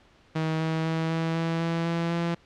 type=tone with pitch steps; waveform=sawtooth; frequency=159 / 160.48 / 161.97 / 163.47 / 164.99 / 166.52 / 168.07 / 169.63 Hz; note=D#3 / E3 / E3 / E3 / E3 / E3 / E3 / E3; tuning=+38 / -46 / -30 / -14 / +2 / +18 / +34 / +50 cents; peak=-21 dBFS; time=0.35-2.35 s; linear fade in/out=10 ms; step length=250 ms; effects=pink hiss -58 dBFS RMS until 2.45 s + low-pass 4000 Hz 12 dB/octave